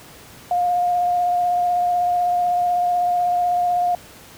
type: tone with vibrato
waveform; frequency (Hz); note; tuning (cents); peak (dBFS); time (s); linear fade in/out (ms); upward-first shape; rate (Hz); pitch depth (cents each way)
sine; 710; F5; +28; -16; 0.51-3.95; 2; sine; 16; 14
effects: pink hiss -43 dBFS RMS until 4.37 s + high-pass 60 Hz 12 dB/octave